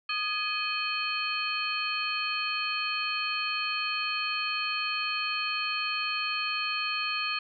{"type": "tone cluster", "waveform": "sine", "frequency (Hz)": [1236, 1685, 2511, 3106, 4324], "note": ["D#6", "G#6", "D#7", "G7", "C#8"], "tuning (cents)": [-12, 25, 15, -17, -44], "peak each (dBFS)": [-34, -40, -31, -37, -35], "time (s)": [0.09, 7.39], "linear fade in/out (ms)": 5, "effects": []}